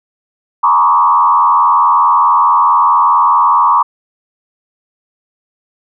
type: tone with frequency modulation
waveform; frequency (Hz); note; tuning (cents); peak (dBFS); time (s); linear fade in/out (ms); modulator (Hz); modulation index
sine; 1046.5; C6; 0; -6; 0.63-3.83; 10; 84.6; 1.6
effects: none